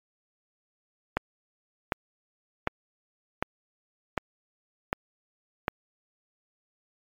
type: click train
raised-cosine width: 0.5 ms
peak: -9 dBFS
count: 7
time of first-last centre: 1.17-5.681 s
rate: 1.33 Hz
effects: MP3 96 kbps